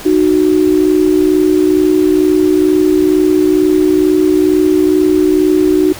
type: tone pair together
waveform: sine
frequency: 307.3 / 369.5 Hz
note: D#4 / F#4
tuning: -21 / -2 cents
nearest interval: minor third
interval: 319 cents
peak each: -10 / -10 dBFS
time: 0.05-5.93 s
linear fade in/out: 10 ms
effects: pink hiss -29 dBFS RMS until 5.99 s